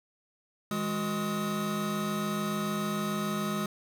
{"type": "tone cluster", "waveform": "square", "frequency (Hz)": [160.2, 207.1, 366.8, 1265], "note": ["E3", "G#3", "F#4", "D#6"], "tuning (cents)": [-49, -5, -15, 28], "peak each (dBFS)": [-39, -32, -39, -37], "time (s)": [0.71, 3.66], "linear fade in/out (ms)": 2, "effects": []}